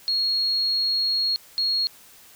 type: tone bursts at uneven times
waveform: sine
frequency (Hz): 4300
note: C8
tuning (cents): +47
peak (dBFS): -20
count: 2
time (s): 0.08-1.36 / 1.58-1.87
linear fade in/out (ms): 0
effects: white hiss -50 dBFS RMS until 2.35 s

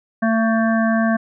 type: harmonic tone with a mistuned harmonic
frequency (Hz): 224.7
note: A3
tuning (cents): +37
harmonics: 1 / 3 / 5 / 7 / 8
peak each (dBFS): -16 / -21 / -27 / -25 / -30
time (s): 0.22-1.17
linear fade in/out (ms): 10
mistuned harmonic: 8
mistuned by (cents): -30
effects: none

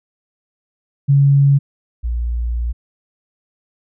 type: tone pair in turn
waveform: sine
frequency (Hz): 140 / 58.86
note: C#3 / A#1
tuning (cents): +18 / +17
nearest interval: octave + minor third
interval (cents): 1501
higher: first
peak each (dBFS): -8 / -17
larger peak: first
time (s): 1.08-1.59 / 2.03-2.73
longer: second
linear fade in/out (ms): 20
effects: none

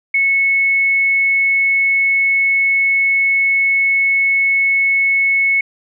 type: tone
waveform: sine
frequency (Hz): 2200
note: C#7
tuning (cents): -14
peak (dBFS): -11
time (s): 0.14-5.61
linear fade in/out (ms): 5
effects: none

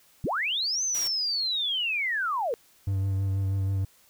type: linear two-way sweep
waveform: sine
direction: up then down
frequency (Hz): 78 to 6280 to 433.7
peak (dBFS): -25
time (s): 0.24-2.54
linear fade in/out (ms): 0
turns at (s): 0.83
type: noise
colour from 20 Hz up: white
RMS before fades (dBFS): -37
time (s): 0.94-1.08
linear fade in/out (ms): 10
type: tone with vibrato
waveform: triangle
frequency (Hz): 97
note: G2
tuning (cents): -18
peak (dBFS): -22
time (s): 2.87-3.85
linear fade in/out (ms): 5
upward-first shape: sine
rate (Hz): 6.2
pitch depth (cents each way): 21
effects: white hiss -60 dBFS RMS until 4.09 s

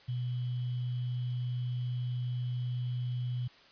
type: tone with sample-and-hold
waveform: sine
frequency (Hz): 123.47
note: B2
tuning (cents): 0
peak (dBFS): -31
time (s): 0.08-3.48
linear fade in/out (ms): 10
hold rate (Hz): 3150
effects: white hiss -58 dBFS RMS until 3.71 s + resampled to 11025 Hz

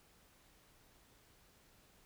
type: silence
effects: pink hiss -67 dBFS RMS until 2.05 s

